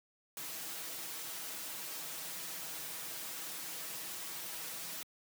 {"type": "noise with comb filter", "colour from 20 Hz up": "white", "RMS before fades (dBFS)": -43, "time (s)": [0.37, 5.03], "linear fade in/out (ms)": 2, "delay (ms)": 6.2, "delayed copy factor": 0.9, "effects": ["high-pass 150 Hz 12 dB/octave"]}